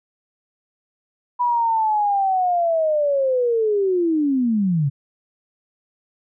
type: linear sweep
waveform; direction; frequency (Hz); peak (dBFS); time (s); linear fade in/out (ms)
sine; down; 984 to 132.5; -16; 1.39-4.9; 20
effects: none